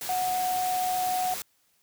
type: tone in noise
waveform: sine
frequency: 735 Hz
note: F#5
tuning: 12 cents flat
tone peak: -25 dBFS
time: 0.09-1.34 s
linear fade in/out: 2 ms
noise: white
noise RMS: -35 dBFS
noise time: 0.01-1.42 s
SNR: +7 dB
effects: white hiss -68 dBFS RMS until 1.82 s + high-pass 60 Hz 12 dB/octave